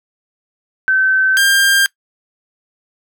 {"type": "tone pair in turn", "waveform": ["sine", "sawtooth"], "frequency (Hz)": [1537, 1597.4], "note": ["G6", "G6"], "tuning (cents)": [-35, 32], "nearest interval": "minor second", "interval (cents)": 67, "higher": "second", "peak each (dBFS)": [-10, -6], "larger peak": "second", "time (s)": [[0.88, 1.37], [1.37, 1.86]], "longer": "neither", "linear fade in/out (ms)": 0, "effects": ["noise-tail reverb RT60 0.1 s tail -22 dB re dry"]}